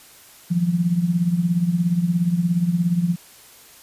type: tone with tremolo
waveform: sine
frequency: 173.5 Hz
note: F3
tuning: 11 cents flat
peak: -13 dBFS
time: 0.5-3.16 s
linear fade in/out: 20 ms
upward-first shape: triangle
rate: 17 Hz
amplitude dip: 80%
effects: white hiss -47 dBFS RMS until 3.82 s + resampled to 32000 Hz